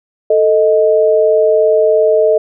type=tone pair together; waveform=sine; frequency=441.5 / 624.4 Hz; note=A4 / D#5; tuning=+6 / +6 cents; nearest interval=tritone; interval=600 cents; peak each=-10 dBFS; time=0.3-2.38 s; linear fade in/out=5 ms; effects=none